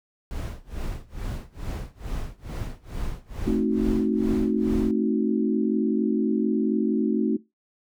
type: noise with tremolo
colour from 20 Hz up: brown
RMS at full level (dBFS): -29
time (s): 0.31-4.91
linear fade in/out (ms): 0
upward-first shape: sine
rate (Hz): 2.3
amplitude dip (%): 95
type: chord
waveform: sine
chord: A diminished seventh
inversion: none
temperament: equal with one note detuned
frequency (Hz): 220 / 264.2 / 311.1 / 370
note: A3 / C4 / Eb4 / Gb4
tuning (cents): 0 / +17 / 0 / 0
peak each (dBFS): -24 / -27 / -27 / -27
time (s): 3.46-7.37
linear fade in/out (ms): 10
effects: noise-tail reverb RT60 0.2 s tail -19 dB re dry